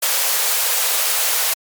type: high-pass noise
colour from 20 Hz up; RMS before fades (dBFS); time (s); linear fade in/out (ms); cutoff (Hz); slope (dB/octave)
white; -18; 0.02-1.54; 10; 450; 96
effects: MP3 96 kbps